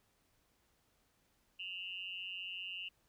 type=tone with amplitude modulation; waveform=sine; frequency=2794 Hz; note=F7; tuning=in tune; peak=-37 dBFS; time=1.59-2.89 s; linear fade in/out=10 ms; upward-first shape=sine; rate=185 Hz; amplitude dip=100%; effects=pink hiss -75 dBFS RMS until 3.08 s